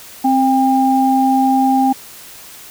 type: tone pair together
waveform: sine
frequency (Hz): 263.2 / 800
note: C4 / G5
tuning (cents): +10 / +35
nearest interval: octave + perfect fifth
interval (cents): 1925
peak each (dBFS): -13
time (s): 0.24-1.93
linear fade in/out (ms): 10
effects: white hiss -37 dBFS RMS until 2.7 s